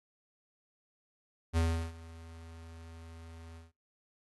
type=tone with ADSR envelope; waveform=square; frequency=82.41 Hz; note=E2; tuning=in tune; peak=-26 dBFS; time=1.53-3.72 s; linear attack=40 ms; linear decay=350 ms; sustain=-22 dB; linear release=160 ms; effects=noise-tail reverb RT60 0.2 s tail -24 dB re dry + AAC 32 kbps